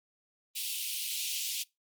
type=high-pass noise; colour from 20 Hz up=pink; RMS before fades=-35 dBFS; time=0.55-1.64 s; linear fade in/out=20 ms; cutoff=2600 Hz; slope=48 dB/octave; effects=noise-tail reverb RT60 0.2 s tail -23 dB re dry + Opus 32 kbps